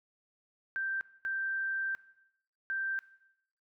sine tone bursts at uneven times, 1568 Hz, G6, in tune, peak -31 dBFS, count 3, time 0.76-1.01 / 1.25-1.95 / 2.7-2.99 s, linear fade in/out 0 ms, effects noise-tail reverb RT60 0.8 s tail -18 dB re dry

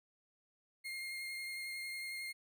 35% pulse tone with vibrato, 2128 Hz, C7, 29 cents sharp, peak -39 dBFS, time 0.84-2.33 s, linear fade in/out 20 ms, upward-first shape triangle, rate 11 Hz, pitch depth 19 cents each way, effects none

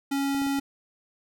square tone, 277.2 Hz, C#4, in tune, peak -25 dBFS, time 0.11-0.6 s, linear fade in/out 10 ms
clicks, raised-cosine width 2 ms, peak -30 dBFS, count 4, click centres 0.347 / 0.418 / 0.466 / 0.587 s
effects none

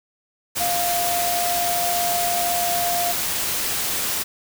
sine tone in noise, 700 Hz, F5, 4 cents sharp, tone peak -22 dBFS, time 0.59-3.13 s, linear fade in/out 20 ms, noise white, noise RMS -24 dBFS, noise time 0.55-4.24 s, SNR -1 dB, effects none

